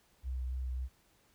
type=tone with vibrato; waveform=sine; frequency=63.7 Hz; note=C2; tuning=46 cents flat; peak=-33 dBFS; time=0.23-0.89 s; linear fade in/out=50 ms; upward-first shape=sine; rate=3.6 Hz; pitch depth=17 cents each way; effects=tanh soft clip ceiling -29 dBFS + pink hiss -69 dBFS RMS until 1.34 s